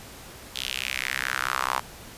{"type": "tone with high-pass filter sweep", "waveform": "sawtooth", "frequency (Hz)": 64.7, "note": "C2", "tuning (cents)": -19, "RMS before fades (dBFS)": -29, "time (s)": [0.55, 1.8], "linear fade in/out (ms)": 10, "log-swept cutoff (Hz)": [3400, 950], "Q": 3.3, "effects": ["pink hiss -44 dBFS RMS until 2.17 s", "resampled to 32000 Hz"]}